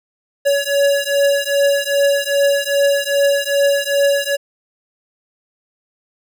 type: beating tone pair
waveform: square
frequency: 562 / 564.5 Hz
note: C#5 / C#5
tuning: +24 / +31 cents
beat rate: 2.5 Hz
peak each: -17 / -17 dBFS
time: 0.45-4.37 s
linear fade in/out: 20 ms
effects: none